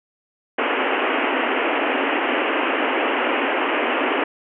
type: band-pass noise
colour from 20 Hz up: pink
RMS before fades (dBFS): -21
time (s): 0.58-4.24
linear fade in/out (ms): 5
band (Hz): 250 to 3000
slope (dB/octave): 96
effects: none